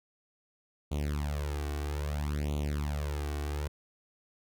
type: tone with flanger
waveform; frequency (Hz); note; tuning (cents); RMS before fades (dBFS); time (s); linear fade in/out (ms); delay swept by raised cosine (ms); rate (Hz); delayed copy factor
sawtooth; 73.4; D2; 0; -33; 0.91-3.68; 10; 0.29 to 2.69; 0.61; +0.95
effects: none